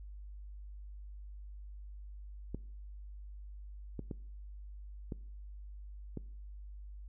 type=clicks; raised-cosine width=3 ms; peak=-26 dBFS; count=5; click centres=2.546 / 3.993 / 4.112 / 5.122 / 6.173 s; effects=noise-tail reverb RT60 0.6 s tail -22 dB re dry + added 50 Hz sine -45 dBFS peak until 7.08 s